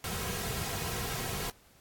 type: noise with comb filter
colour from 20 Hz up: pink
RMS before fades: -35 dBFS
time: 0.04-1.5 s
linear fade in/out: 2 ms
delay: 3.4 ms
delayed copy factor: -0.7
effects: pink hiss -61 dBFS RMS until 1.8 s + AAC 64 kbps